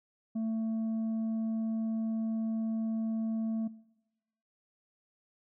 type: tone with tanh clipping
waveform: sine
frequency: 223 Hz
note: A3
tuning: 23 cents sharp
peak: -31 dBFS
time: 0.35-3.68 s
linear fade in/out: 10 ms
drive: 4 dB
effects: noise-tail reverb RT60 1.0 s tail -21 dB re dry